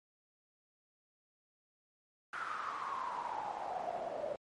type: noise with band-pass filter sweep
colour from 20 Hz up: pink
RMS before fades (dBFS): -40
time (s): 2.33-4.36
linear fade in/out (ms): 2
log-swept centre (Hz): 1400 to 570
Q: 8.2
effects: MP3 48 kbps

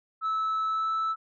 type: tone with pitch glide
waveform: sine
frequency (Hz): 1305 to 1314.1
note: E6 to E6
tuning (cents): -18 to -6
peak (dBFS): -23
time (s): 0.21-1.16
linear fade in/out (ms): 50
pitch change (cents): +12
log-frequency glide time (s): 0.68-0.9
effects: tanh soft clip ceiling -24 dBFS

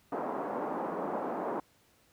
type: band-pass noise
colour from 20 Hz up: white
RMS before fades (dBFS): -35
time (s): 0.12-1.6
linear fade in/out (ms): 2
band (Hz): 210 to 960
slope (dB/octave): 24
effects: pink hiss -66 dBFS RMS until 2.12 s + high-pass 60 Hz 12 dB/octave

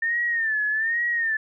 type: tone with vibrato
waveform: sine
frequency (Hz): 1801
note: A6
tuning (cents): +40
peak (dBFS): -21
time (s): 0.02-1.37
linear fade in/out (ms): 5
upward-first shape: sine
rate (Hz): 1.2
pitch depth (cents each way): 100
effects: none

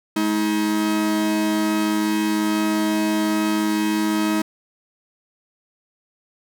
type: tone pair together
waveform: 45% pulse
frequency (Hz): 212.2 / 318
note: G#3 / D#4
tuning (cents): +38 / +38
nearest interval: perfect fifth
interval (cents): 700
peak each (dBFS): -23 / -20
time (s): 0.16-4.42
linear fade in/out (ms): 5
effects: none

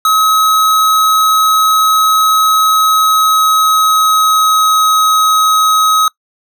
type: tone with pitch glide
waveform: square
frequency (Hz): 1278 to 1270.6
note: D#6 to D#6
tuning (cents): +46 to +36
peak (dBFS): -8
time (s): 0.05-6.08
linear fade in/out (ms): 2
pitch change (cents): -10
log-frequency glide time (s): 2.54-4.81
effects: noise-tail reverb RT60 0.1 s tail -24 dB re dry

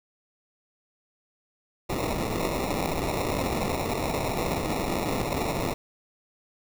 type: noise with sample-and-hold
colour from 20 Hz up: white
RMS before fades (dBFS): -28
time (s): 1.89-5.74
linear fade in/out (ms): 10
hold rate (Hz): 1575
effects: none

